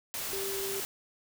sine tone in noise, 392 Hz, G4, in tune, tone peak -35 dBFS, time 0.33-0.8 s, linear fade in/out 0 ms, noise white, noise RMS -36 dBFS, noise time 0.14-0.85 s, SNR -2 dB, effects none

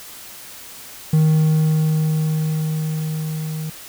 triangle tone with level ramp, 156.4 Hz, D#3, 9 cents sharp, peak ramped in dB -9 to -22 dBFS, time 1.13-3.7 s, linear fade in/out 5 ms, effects white hiss -38 dBFS RMS until 3.88 s

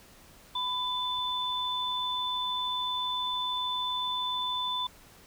sine tone pair together, 1000 / 3513 Hz, B5 / A7, +21 / -3 cents, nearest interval octave + minor seventh, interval 2176 cents, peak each -32 / -31 dBFS, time 0.55-4.87 s, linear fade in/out 5 ms, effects pink hiss -55 dBFS RMS until 5.26 s

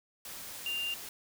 sine tone in noise, 2794 Hz, F7, in tune, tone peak -32 dBFS, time 0.66-0.94 s, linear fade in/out 2 ms, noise white, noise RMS -44 dBFS, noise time 0.25-1.09 s, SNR +9 dB, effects none

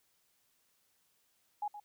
sine tone with echo, 830.6 Hz, G#5, in tune, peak -33 dBFS, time 1.62-1.68 s, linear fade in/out 5 ms, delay 120 ms, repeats 1, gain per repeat -11 dB, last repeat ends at 1.8 s, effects white hiss -74 dBFS RMS until 1.84 s

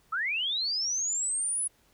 sine linear sweep, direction up, 1238 to 10350 Hz, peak -27 dBFS, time 0.12-1.68 s, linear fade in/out 10 ms, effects pink hiss -65 dBFS RMS until 1.93 s

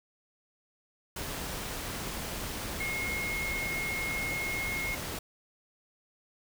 sine tone in noise, 2157 Hz, C#7, 48 cents flat, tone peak -32 dBFS, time 2.8-4.95 s, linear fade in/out 5 ms, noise pink, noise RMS -37 dBFS, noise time 1.16-5.19 s, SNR +2 dB, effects none

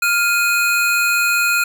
square tone pair together, 1400 / 2495 Hz, F6 / D#7, +4 / +4 cents, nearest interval minor seventh, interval 1000 cents, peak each -17 / -18 dBFS, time 0.02-1.64 s, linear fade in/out 5 ms, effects none

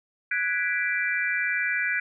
sine chord, G# half-diminished seventh, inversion third, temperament equal, 1480 / 1661.2 / 1975.5 / 2349 Hz, F#6 / G#6 / B6 / D7, 0 / 0 / 0 / 0 cents, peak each -29 dBFS, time 0.31-2 s, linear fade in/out 5 ms, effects none

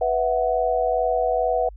sine chord, B suspended fourth, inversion none, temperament just, 493.9 / 658.5 / 740.8 Hz, B4 / E5 / F#5, 0 / -2 / +2 cents, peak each -23 dBFS, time 0.01-1.69 s, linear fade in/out 5 ms, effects added 50 Hz sine -38 dBFS peak until 1.76 s

